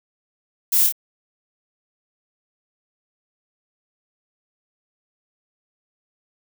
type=noise with echo; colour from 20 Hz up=violet; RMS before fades=-18 dBFS; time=0.72-0.87 s; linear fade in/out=10 ms; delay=27 ms; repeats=2; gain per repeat=-3 dB; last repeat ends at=0.924 s; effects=none